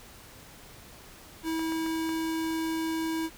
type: tone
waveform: square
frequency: 323.3 Hz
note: E4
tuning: 34 cents flat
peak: -29 dBFS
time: 1.43-3.3 s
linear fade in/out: 50 ms
type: clicks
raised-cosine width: 0.5 ms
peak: -26 dBFS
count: 4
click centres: 1.594 / 1.722 / 1.863 / 2.092 s
effects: pink hiss -50 dBFS RMS until 3.37 s